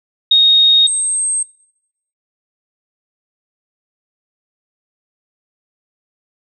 sine tone pair in turn, 3729 / 8371 Hz, A#7 / C9, 0 / 0 cents, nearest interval octave + major second, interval 1400 cents, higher second, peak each -6 / -15 dBFS, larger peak first, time 0.31-0.87 / 0.87-1.43 s, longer neither, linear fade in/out 5 ms, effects noise-tail reverb RT60 0.8 s tail -21 dB re dry

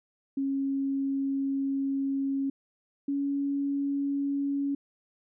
sine tone pair in turn, 273.5 / 280.4 Hz, C#4 / C#4, -23 / +20 cents, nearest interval unison, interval 43 cents, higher second, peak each -26 dBFS, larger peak neither, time 0.37-2.5 / 3.08-4.75 s, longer first, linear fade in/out 5 ms, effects none

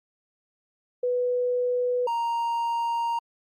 sine / triangle tone pair in turn, 493.9 / 932.4 Hz, B4 / A#5, 0 / 0 cents, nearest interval major seventh, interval 1100 cents, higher second, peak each -22 dBFS, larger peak neither, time 1.03-2.07 / 2.07-3.19 s, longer second, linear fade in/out 5 ms, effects Opus 48 kbps

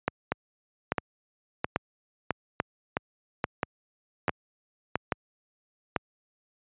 two click trains, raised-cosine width 0.5 ms, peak -9 / -10 dBFS, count 8 / 8, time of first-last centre 0.08-5.962 / 0.32-4.956 s, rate 1.19 / 1.51 Hz, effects high-pass 80 Hz 12 dB/octave + resampled to 8000 Hz

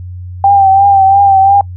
sine tone with vibrato, 786 Hz, G5, 4 cents sharp, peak -3 dBFS, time 0.44-1.61 s, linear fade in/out 2 ms, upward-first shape triangle, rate 2.9 Hz, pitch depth 47 cents each way, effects noise-tail reverb RT60 0.1 s tail -26 dB re dry + added 90 Hz sine -22 dBFS peak until 1.76 s

